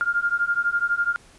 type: beating tone pair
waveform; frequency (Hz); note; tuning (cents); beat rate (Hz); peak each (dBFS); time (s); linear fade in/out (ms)
sine; 1400 / 1412; F6 / F6; +4 / +19; 12; -23; 0.01-1.16; 0
effects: pink hiss -52 dBFS RMS until 1.38 s + resampled to 24000 Hz